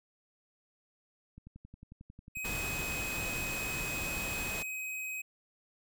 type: click train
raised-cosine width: 5 ms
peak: -37 dBFS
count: 32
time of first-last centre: 1.38-4.173 s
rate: 11.1 Hz
type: tone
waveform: square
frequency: 2528 Hz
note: D#7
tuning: 27 cents sharp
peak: -37 dBFS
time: 2.35-5.22 s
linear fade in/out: 10 ms
type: noise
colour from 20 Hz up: pink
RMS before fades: -39 dBFS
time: 2.44-4.63 s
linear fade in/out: 10 ms
effects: none